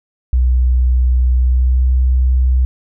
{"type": "tone with pitch glide", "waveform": "sine", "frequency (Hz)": [62.4, 63.6], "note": ["B1", "C2"], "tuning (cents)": [19, -48], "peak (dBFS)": -9, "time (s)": [0.33, 2.65], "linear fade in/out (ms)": 0, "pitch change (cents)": 33, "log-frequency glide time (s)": [1.38, 1.88], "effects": []}